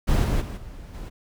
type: noise with level steps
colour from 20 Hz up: brown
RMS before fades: -19 / -22 / -32 / -40 / -35 dBFS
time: 0.07-1.1 s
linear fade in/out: 20 ms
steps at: 0.23 / 0.4 / 0.56 / 0.93 s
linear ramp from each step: 20 ms
effects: none